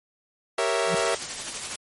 sawtooth chord, G diminished seventh, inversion none, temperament equal, 392 / 466.2 / 554.4 / 659.3 Hz, G4 / Bb4 / Db5 / Fb5, 0 / 0 / 0 / 0 cents, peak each -26 / -23 / -25 / -23 dBFS, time 0.58-1.15 s, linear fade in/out 5 ms
sine tone with exponential growth, 174.61 Hz, F3, in tune, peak -23 dBFS, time 0.83-0.95 s, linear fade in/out 5 ms, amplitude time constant 24 ms
white noise with tremolo, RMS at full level -31 dBFS, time 0.96-1.76 s, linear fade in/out 5 ms, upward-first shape sine, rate 12 Hz, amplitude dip 40%
effects MP3 48 kbps

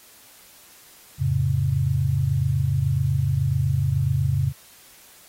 sine chord, F augmented, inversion none, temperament just, 87.31 / 109.13 / 136.42 Hz, F2 / A2 / C#3, 0 / -14 / -27 cents, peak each -25 / -25 / -21 dBFS, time 1.18-4.53 s, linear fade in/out 50 ms, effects white hiss -50 dBFS RMS until 5.28 s + AAC 48 kbps

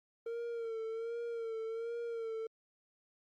triangle tone with vibrato, 457.9 Hz, A#4, 31 cents flat, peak -35 dBFS, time 0.26-2.47 s, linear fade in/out 5 ms, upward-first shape sine, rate 1.3 Hz, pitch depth 48 cents each way, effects Opus 32 kbps

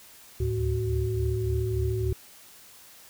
sine tone cluster, 71.7 / 75.2 / 108.8 / 373.2 Hz, D2 / D2 / A2 / F#4, -41 / +42 / -19 / +15 cents, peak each -32 / -32 / -27 / -30 dBFS, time 0.4-2.13 s, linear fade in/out 5 ms, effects white hiss -51 dBFS RMS until 3.09 s

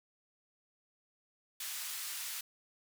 white band-pass noise, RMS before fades -41 dBFS, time 1.6-2.41 s, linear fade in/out 5 ms, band 1400 to 16000 Hz, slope 12 dB/octave, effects none

